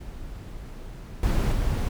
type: noise with level steps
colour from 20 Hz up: brown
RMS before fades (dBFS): -38 / -22 / -25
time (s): 0-1.89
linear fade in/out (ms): 10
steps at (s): 1.23 / 1.52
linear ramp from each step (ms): 2
effects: none